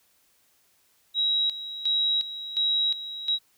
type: tone with tremolo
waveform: sine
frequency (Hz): 3850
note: B7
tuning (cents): -45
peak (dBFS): -21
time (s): 1.14-3.39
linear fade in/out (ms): 50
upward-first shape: square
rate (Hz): 1.4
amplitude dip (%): 75
effects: white hiss -65 dBFS RMS until 3.57 s